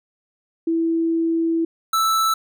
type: tone pair in turn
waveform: sine / square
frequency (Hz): 329.6 / 1318.4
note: E4 / E6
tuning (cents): 0 / 0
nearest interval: 2 octaves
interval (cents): 2400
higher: second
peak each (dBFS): -17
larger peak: neither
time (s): 0.67-1.65 / 1.93-2.34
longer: first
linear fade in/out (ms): 5
effects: none

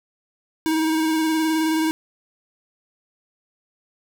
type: tone with vibrato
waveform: square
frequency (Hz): 317.6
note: D#4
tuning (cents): +36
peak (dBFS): -19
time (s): 0.66-1.91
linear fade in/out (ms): 0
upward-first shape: square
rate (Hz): 19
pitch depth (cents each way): 19
effects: 9-bit

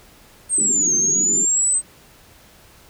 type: exponential two-way sweep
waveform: sine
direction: down then up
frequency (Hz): 8680 to 6272 to 8300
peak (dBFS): -15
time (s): 0.49-1.82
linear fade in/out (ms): 50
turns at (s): 0.95
type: band-pass noise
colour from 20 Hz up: white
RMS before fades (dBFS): -31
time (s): 0.58-1.45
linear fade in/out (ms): 2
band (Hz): 150 to 400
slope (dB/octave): 96
effects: pink hiss -49 dBFS RMS until 2.89 s

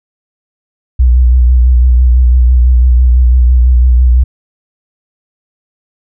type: tone with vibrato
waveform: sine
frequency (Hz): 61.74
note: B1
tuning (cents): 0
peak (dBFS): -3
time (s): 0.99-4.24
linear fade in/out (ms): 10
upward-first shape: sine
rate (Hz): 6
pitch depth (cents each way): 48
effects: none

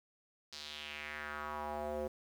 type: tone with band-pass filter sweep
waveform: square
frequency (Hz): 74.8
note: D2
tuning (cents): +32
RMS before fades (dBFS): -42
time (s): 0.52-2.08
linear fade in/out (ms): 10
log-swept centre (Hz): 4800 to 480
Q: 3
effects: 10-bit

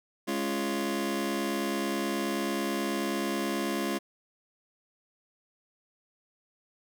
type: chord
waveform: sawtooth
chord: Db major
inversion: second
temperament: just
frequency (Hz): 207.9 / 277.2 / 346.5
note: Ab3 / Db4 / F4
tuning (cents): +2 / 0 / -14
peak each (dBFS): -29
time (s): 0.27-3.99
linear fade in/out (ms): 20
effects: none

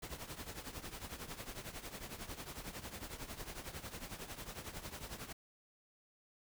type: noise with tremolo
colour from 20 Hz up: pink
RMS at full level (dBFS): -44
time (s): 0.02-5.33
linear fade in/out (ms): 10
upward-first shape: triangle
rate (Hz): 11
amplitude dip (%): 80
effects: none

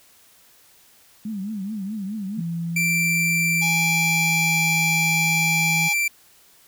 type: tone with vibrato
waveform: sine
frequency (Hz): 204.4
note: G#3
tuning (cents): -27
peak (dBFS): -26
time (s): 1.25-2.41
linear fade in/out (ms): 5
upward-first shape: triangle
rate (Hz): 4.7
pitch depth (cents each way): 170
type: tone with pitch glide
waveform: sine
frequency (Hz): 168.2 to 162.28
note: E3 to E3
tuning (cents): +35 to -27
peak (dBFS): -24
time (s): 2.37-5.89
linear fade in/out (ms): 20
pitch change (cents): -62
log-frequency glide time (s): 2.87-4.68
type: tone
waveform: 45% pulse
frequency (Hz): 2349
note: D7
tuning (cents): 0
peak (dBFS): -19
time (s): 2.76-6.08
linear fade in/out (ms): 5
type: harmonic tone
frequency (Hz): 830.6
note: G#5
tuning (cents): 0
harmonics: 1 / 3 / 4 / 5 / 6 / 7 / 8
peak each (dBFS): -29 / -34 / -35 / -36 / -37 / -37 / -38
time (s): 3.61-5.94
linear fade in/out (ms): 20
effects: white hiss -54 dBFS RMS until 6.67 s

